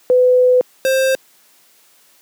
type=tone pair in turn; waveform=sine / square; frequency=502 / 528.2 Hz; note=B4 / C5; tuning=+28 / +16 cents; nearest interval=minor second; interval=88 cents; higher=second; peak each=-8 / -13 dBFS; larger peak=first; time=0.1-0.61 / 0.85-1.15 s; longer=first; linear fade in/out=0 ms; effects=white hiss -52 dBFS RMS until 2.21 s + high-pass 200 Hz 12 dB/octave